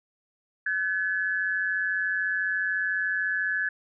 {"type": "tone pair together", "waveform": "sine", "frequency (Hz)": [1519, 1705], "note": ["F#6", "G#6"], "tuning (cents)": [45, 45], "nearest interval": "major second", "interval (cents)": 200, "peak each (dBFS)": [-29, -26], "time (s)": [0.66, 3.69], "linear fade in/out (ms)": 5, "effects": []}